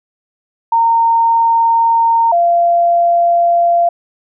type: tone pair in turn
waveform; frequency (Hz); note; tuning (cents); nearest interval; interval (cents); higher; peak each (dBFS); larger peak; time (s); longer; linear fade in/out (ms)
sine; 919 / 688.5; A#5 / F5; -25 / -25; perfect fourth; 500; first; -8; neither; 0.72-2.32 / 2.32-3.89; first; 5
effects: none